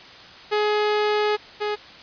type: tone pair in turn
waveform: sawtooth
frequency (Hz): 420.7 / 418.6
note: G#4 / G#4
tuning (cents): +22 / +14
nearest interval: unison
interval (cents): 8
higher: first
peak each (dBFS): -15 / -19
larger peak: first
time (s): 0.51-1.37 / 1.6-1.76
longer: first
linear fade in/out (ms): 20
effects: white hiss -43 dBFS RMS until 2.02 s + resampled to 11025 Hz